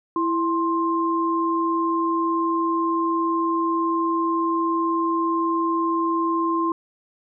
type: tone pair together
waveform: sine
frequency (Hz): 331.7 / 1053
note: E4 / C6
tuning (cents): +11 / +11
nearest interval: octave + minor sixth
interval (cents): 2000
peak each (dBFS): -22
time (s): 0.16-6.72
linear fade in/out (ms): 2
effects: none